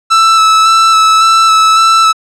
45% pulse tone with vibrato, 1317 Hz, E6, 2 cents flat, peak -4 dBFS, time 0.1-2.13 s, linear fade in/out 20 ms, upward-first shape square, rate 1.8 Hz, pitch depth 13 cents each way, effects low-pass 7000 Hz 12 dB/octave

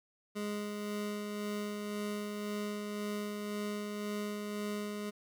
25% pulse tone with tremolo, 207.7 Hz, G#3, in tune, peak -31 dBFS, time 0.35-5.11 s, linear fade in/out 20 ms, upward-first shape sine, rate 1.9 Hz, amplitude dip 30%, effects 12-bit

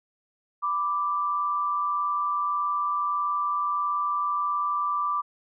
sine tone pair together, 993.1 / 1174.7 Hz, B5 / D6, +9 / 0 cents, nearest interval minor third, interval 291 cents, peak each -32 / -24 dBFS, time 0.62-5.22 s, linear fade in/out 20 ms, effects none

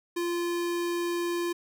square tone, 346 Hz, F4, 16 cents flat, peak -28 dBFS, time 0.16-1.53 s, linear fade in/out 10 ms, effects none

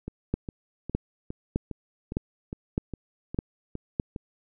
two click trains, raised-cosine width 3 ms, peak -12 / -21 dBFS, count 7 / 11, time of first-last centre 0.34-3.999 / 0.08-4.162 s, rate 1.64 / 2.45 Hz, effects none

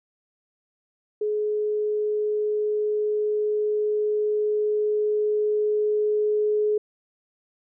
sine tone with level ramp, 422.5 Hz, G#4, 30 cents sharp, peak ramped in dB -22 to -19 dBFS, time 1.21-6.78 s, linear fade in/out 5 ms, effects none

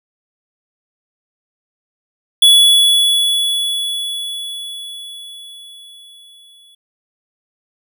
square tone with exponential decay, 3399 Hz, G#7, 39 cents sharp, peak -5 dBFS, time 2.42-6.75 s, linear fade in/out 5 ms, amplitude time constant 940 ms, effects none

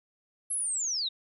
sine linear sweep, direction down, 11175 to 3629 Hz, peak -28 dBFS, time 0.5-1.09 s, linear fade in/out 10 ms, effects none

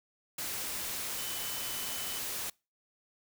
sine tone in noise, 3016 Hz, F#7, 32 cents sharp, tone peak -44 dBFS, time 1.18-2.19 s, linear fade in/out 5 ms, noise white, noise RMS -37 dBFS, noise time 0.38-2.5 s, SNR -10 dB, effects noise-tail reverb RT60 0.3 s tail -26 dB re dry

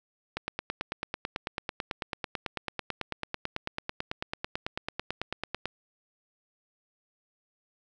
click train, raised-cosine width 0.3 ms, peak -15 dBFS, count 49, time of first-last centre 0.37-5.656 s, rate 9.08 Hz, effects none

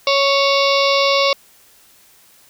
harmonic tone with a mistuned harmonic, 554.4 Hz, C#5, in tune, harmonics 1 / 2 / 4 / 5 / 6 / 7 / 8 / 9 / 10, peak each -16 / -19 / -22 / -23 / -24 / -24 / -25 / -26 / -26 dBFS, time 0.07-1.33 s, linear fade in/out 2 ms, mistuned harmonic 6, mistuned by +91 cents, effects white hiss -50 dBFS RMS until 2.49 s

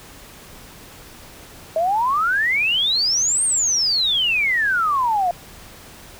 sine exponential two-way sweep, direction up then down, 625 to 8870 to 683 Hz, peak -16 dBFS, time 1.76-5.31 s, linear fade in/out 2 ms, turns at 3.44 s, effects pink hiss -42 dBFS RMS until 6.19 s

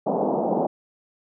white band-pass noise, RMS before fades -23 dBFS, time 0.06-0.67 s, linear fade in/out 10 ms, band 170 to 840 Hz, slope 48 dB/octave, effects none

